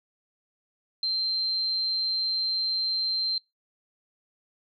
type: tone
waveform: sine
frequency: 4137 Hz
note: C8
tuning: 20 cents flat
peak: -24 dBFS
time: 1.03-3.38 s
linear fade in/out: 2 ms
effects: noise-tail reverb RT60 0.2 s tail -25 dB re dry